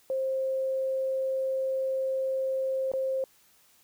sine tone with dropouts, 529 Hz, C5, 19 cents sharp, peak -26 dBFS, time 0.1-3.24 s, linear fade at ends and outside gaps 1 ms, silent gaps 2.917-2.936 s, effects white hiss -62 dBFS RMS until 3.83 s

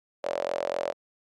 sawtooth tone with high-pass filter, 44 Hz, F1, 14 cents sharp, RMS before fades -30 dBFS, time 0.23-0.93 s, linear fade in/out 20 ms, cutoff 570 Hz, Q 8.2, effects low-pass 6000 Hz 12 dB/octave + Opus 48 kbps

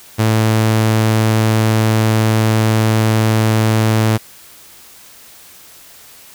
sawtooth tone, 110 Hz, A2, in tune, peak -7 dBFS, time 0.18-4.18 s, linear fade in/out 20 ms, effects white hiss -41 dBFS RMS until 6.34 s

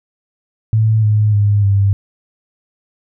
sine tone with pitch steps, 110 / 106.31 / 102.75 / 99.31 Hz, A2 / G#2 / G#2 / G2, 0 / +41 / -18 / +23 cents, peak -9 dBFS, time 0.73-1.93 s, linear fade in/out 0 ms, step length 300 ms, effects none

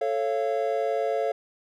triangle chord, A augmented, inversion none, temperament just, 440 / 550 / 687.5 Hz, A4 / C#5 / E#5, 0 / -14 / -27 cents, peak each -26 dBFS, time 0.01-1.32 s, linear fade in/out 5 ms, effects none

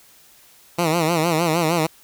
10% pulse tone with vibrato, 164.81 Hz, E3, in tune, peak -9 dBFS, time 0.78-1.87 s, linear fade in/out 10 ms, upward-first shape sine, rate 6.5 Hz, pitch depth 110 cents each way, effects white hiss -51 dBFS RMS until 2.03 s

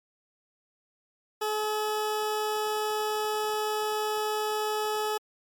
20% pulse tone, 427 Hz, G#4, 48 cents sharp, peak -22 dBFS, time 1.41-5.18 s, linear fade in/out 10 ms, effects MP3 96 kbps

